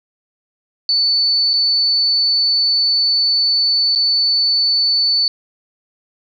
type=tone with dropouts; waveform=sine; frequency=4490 Hz; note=C#8; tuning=21 cents sharp; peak=-12 dBFS; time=0.89-5.28 s; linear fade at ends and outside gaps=1 ms; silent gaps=1.534-1.538 / 3.951-3.958 s; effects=none